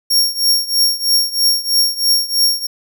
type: tone with tremolo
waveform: sawtooth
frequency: 5540 Hz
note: F8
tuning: 15 cents flat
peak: -6 dBFS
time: 0.1-2.67 s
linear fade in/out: 10 ms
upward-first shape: triangle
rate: 3.1 Hz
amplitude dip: 90%
effects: none